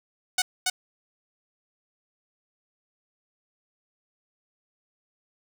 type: tone with echo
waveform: 5% pulse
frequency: 740 Hz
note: F#5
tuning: in tune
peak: -9 dBFS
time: 0.38-0.42 s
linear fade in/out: 5 ms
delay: 280 ms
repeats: 1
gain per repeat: -2 dB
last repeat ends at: 0.7 s
effects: none